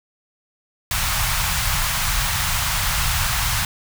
pink band-stop noise, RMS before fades -21 dBFS, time 0.91-3.65 s, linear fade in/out 2 ms, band 140 to 850 Hz, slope 24 dB/octave, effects none

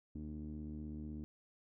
sawtooth tone with low-pass filter, 76.1 Hz, D#2, 38 cents flat, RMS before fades -45 dBFS, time 0.15-1.24 s, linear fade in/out 0 ms, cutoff 270 Hz, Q 6.8, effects none

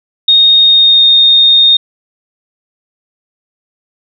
sine tone with pitch glide, 3711 to 3685 Hz, A#7 to A#7, -9 to -21 cents, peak -3 dBFS, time 0.28-1.77 s, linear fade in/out 5 ms, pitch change -12 cents, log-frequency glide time 0.6-1.06 s, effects none

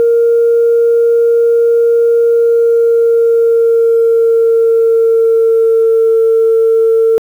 sine tone with pitch glide, 466.2 to 451.4 Hz, A#4 to A4, 0 to +44 cents, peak -5 dBFS, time 0-7.18 s, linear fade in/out 0 ms, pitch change -56 cents, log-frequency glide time 2.23-6.08 s, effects tanh soft clip ceiling -2 dBFS + 7-bit

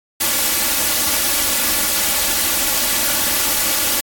white noise with comb filter, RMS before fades -17 dBFS, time 0.2-4.01 s, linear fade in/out 10 ms, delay 3.5 ms, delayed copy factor +0.7, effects AAC 64 kbps

